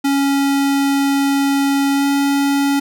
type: tone with pitch glide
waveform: square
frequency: 277.9 to 280 Hz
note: C#4 to C#4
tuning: +4 to +18 cents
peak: -14 dBFS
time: 0.04-2.8 s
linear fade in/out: 10 ms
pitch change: +14 cents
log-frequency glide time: 1.94-2.05 s
effects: none